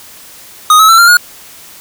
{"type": "tone with pitch steps", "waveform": "square", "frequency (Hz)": [1244.5, 1290.6, 1338.5, 1388.1, 1439.5], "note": ["D#6", "E6", "E6", "F6", "F#6"], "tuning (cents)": [0, -37, 26, -11, -48], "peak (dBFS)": -3, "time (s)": [0.7, 1.17], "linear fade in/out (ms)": 2, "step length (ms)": 94, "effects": ["white hiss -35 dBFS RMS until 1.8 s"]}